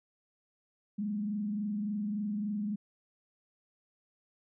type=tone with frequency modulation; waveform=sine; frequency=207.7 Hz; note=G#3; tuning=in tune; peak=-31 dBFS; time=0.98-2.76 s; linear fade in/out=10 ms; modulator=23.5 Hz; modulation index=0.49; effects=none